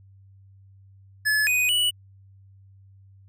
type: tone with pitch steps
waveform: square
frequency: 1716 / 2491 / 2947 Hz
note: A6 / D#7 / F#7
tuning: -44 / +1 / -8 cents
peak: -20 dBFS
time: 1.25-1.91 s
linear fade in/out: 20 ms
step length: 220 ms
effects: added 97 Hz sine -49 dBFS peak until 3.28 s